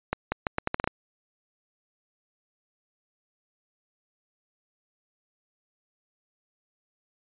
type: accelerating click train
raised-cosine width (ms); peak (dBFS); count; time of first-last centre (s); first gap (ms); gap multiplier
0.5; -10; 9; 0.13-0.875; 190; 0.78
effects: resampled to 8000 Hz